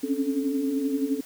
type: tone cluster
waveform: sine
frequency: 265.3 / 276.3 / 288.1 / 436.5 Hz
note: C4 / C#4 / D4 / A4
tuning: +24 / -6 / -33 / -14 cents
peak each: -29 / -26 / -33 / -32 dBFS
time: 0.03-1.21 s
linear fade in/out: 10 ms
effects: white hiss -48 dBFS RMS until 1.25 s